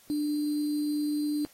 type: tone with sample-and-hold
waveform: sine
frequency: 296.8 Hz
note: D4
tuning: 18 cents sharp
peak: -26 dBFS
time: 0.1-1.45 s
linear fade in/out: 0 ms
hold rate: 4410 Hz
effects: white hiss -58 dBFS RMS until 1.53 s + AAC 48 kbps